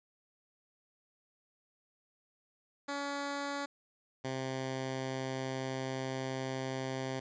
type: tone pair in turn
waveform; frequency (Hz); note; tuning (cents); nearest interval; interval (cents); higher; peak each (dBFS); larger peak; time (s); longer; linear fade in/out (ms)
10% pulse; 283 / 131.8; C#4 / C3; +36 / +13; octave + minor second; 1323; first; -27; neither; 2.88-3.66 / 4.24-7.2; second; 10
effects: resampled to 16000 Hz